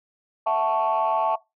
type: chord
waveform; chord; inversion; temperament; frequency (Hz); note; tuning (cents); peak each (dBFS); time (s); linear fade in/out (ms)
sine; F# minor seventh; third; equal; 659.3 / 740 / 880 / 1108.7; E5 / F#5 / A5 / C#6; 0 / 0 / 0 / 0; -23 / -27 / -22 / -25; 0.46-1.36; 10
effects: noise-tail reverb RT60 0.2 s tail -20 dB re dry + tanh soft clip ceiling -14 dBFS